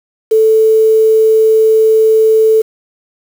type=tone with quantisation; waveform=sine; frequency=440 Hz; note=A4; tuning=in tune; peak=-5 dBFS; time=0.31-2.62 s; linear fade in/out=10 ms; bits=5; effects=none